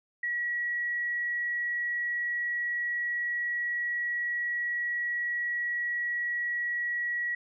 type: tone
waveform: sine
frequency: 1922 Hz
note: B6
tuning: 48 cents flat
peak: -28 dBFS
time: 0.23-7.35 s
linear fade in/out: 5 ms
effects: none